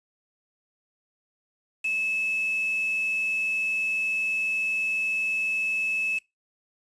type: tone with quantisation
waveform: sine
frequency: 2606 Hz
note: E7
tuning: 20 cents flat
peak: -24 dBFS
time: 1.84-6.19 s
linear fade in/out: 10 ms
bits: 6
effects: noise-tail reverb RT60 0.2 s tail -21 dB re dry + resampled to 22050 Hz